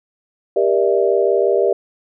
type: chord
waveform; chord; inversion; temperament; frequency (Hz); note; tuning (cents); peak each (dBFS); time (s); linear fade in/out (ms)
sine; E half-diminished seventh; first; just; 395.6 / 474.7 / 593.3 / 659.3; G4 / Bb4 / D5 / E5; +16 / +31 / +18 / 0; -16 / -18 / -19 / -21; 0.56-1.73; 5
effects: none